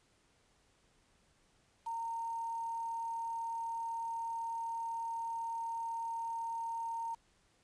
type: tone with quantisation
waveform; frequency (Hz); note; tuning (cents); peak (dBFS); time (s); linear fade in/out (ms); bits
sine; 918; A#5; -27; -36; 1.86-7.15; 10; 9
effects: pink hiss -71 dBFS RMS until 7.63 s + resampled to 22050 Hz